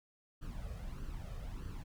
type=noise with flanger; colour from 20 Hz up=brown; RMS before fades=-43 dBFS; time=0.41-1.84 s; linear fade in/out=20 ms; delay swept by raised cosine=0.65 to 1.65 ms; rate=1.6 Hz; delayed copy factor=+0.65; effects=none